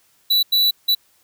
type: tone bursts at uneven times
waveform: square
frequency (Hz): 3951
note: B7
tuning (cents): 0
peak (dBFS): -14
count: 3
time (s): 0.3-0.43 / 0.52-0.71 / 0.88-0.95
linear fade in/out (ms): 10
effects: white hiss -59 dBFS RMS until 1.23 s